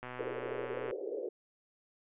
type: click train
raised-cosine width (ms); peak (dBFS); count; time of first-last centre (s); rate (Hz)
0.5; -28; 111; 0.03-0.91; 125
type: band-pass noise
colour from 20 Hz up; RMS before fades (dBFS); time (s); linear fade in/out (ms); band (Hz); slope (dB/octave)
pink; -39; 0.19-1.29; 5; 380 to 520; 48
effects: resampled to 8000 Hz